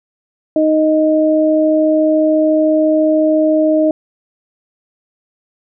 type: tone pair together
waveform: sine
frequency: 311.1 / 622.9 Hz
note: D#4 / D#5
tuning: 0 / +2 cents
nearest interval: octave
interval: 1202 cents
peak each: -12 dBFS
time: 0.56-3.91 s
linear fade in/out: 2 ms
effects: none